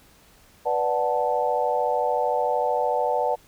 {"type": "chord", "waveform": "sine", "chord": "B minor seventh", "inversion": "none", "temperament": "equal with one note detuned", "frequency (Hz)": [493.9, 587.3, 740, 877], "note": ["B4", "D5", "F#5", "A5"], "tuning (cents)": [0, 0, 0, -6], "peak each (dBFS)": -26, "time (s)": [0.65, 3.36], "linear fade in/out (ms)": 20, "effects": ["pink hiss -55 dBFS RMS until 3.47 s"]}